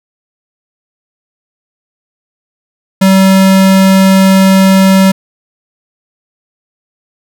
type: tone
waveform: square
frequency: 191.5 Hz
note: G3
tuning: 40 cents flat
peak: -4 dBFS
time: 3.01-5.12 s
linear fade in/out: 10 ms
effects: none